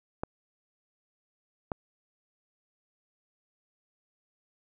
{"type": "clicks", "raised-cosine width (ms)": 1, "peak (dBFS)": -17, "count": 2, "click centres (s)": [0.235, 1.718], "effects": []}